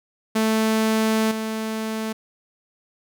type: tone with level steps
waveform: sawtooth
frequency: 220 Hz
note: A3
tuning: in tune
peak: -14 / -21 dBFS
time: 0.35-2.13 s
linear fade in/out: 10 ms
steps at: 1.31 s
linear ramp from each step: 5 ms
effects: none